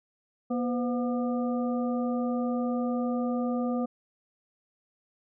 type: harmonic tone with a mistuned harmonic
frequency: 241 Hz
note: B3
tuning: 42 cents flat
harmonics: 1 / 2 / 3 / 5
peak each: -27 / -33 / -37 / -41 dBFS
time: 0.5-3.86 s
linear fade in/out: 10 ms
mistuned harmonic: 2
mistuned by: +91 cents
effects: none